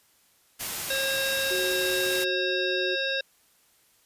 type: noise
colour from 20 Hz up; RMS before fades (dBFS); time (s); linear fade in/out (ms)
white; -32; 0.59-2.25; 20
type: harmonic tone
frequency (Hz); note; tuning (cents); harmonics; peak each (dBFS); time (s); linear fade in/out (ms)
539; C#5; -49; 1 / 3 / 5 / 7 / 9 / 10; -31 / -30 / -34 / -31 / -41 / -39; 0.9-3.21; 5
type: tone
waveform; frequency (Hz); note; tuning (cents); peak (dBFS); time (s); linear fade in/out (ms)
sine; 370; F#4; 0; -29; 1.5-2.96; 20
effects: white hiss -63 dBFS RMS until 4.05 s + resampled to 32000 Hz